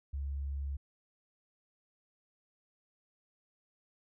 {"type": "tone", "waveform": "sine", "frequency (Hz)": 69.7, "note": "C#2", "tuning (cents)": 10, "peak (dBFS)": -34, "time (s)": [0.13, 0.77], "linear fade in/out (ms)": 10, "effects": []}